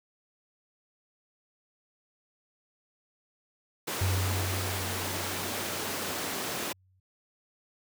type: high-pass noise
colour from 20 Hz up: pink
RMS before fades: -34 dBFS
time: 3.87-6.73 s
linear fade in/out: 10 ms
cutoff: 230 Hz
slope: 12 dB/octave
type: tone with exponential decay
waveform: sine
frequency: 93.6 Hz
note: F#2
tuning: 20 cents sharp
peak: -24 dBFS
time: 4.01-7 s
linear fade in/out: 5 ms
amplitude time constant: 650 ms
effects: none